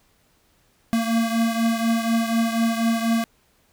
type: beating tone pair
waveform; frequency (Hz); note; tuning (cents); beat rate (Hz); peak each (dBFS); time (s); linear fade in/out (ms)
square; 227.6 / 231.7; A#3 / A#3; -41 / -10; 4.1; -21 / -26; 0.93-3.24; 0
effects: pink hiss -62 dBFS RMS until 3.72 s